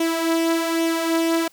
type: tone with flanger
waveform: sawtooth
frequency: 329.6 Hz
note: E4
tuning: in tune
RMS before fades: -21 dBFS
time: 0-1.48 s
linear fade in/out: 5 ms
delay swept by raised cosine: 0.32 to 3.42 ms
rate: 1.2 Hz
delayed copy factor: +0.5
effects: white hiss -56 dBFS RMS until 1.52 s